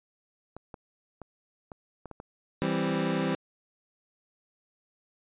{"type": "clicks", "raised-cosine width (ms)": 1, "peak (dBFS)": -27, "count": 7, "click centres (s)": [0.566, 0.742, 1.217, 1.718, 2.057, 2.113, 2.201]}
{"type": "chord", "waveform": "25% pulse", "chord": "C major", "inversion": "first", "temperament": "equal", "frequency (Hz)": [164.81, 196, 261.6], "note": ["E3", "G3", "C4"], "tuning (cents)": [0, 0, 0], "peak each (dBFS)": -27, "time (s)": [2.62, 3.35], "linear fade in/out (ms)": 0}
{"effects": ["resampled to 8000 Hz"]}